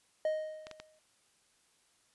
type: tone with exponential decay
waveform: triangle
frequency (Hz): 622.3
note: D#5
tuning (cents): 0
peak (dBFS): -25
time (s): 0.25-0.99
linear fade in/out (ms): 2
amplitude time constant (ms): 160
type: clicks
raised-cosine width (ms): 0.2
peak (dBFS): -27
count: 3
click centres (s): 0.669 / 0.713 / 0.8
effects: white hiss -70 dBFS RMS until 2.14 s + resampled to 24000 Hz